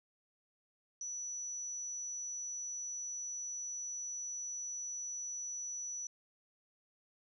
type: tone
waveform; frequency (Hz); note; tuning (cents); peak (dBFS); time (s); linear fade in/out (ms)
sine; 5920; F#8; 0; -39; 1.01-6.07; 2
effects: none